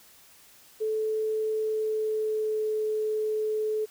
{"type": "tone with pitch glide", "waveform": "sine", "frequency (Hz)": [435.3, 431], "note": ["A4", "A4"], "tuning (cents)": [-19, -36], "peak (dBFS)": -25, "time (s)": [0.8, 3.86], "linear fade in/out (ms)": 20, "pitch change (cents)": -17, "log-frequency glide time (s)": [1.55, 2.8], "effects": ["white hiss -55 dBFS RMS until 3.9 s"]}